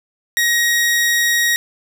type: tone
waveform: sawtooth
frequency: 1888 Hz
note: A#6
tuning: 22 cents sharp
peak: -10 dBFS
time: 0.37-1.56 s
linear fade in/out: 0 ms
effects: none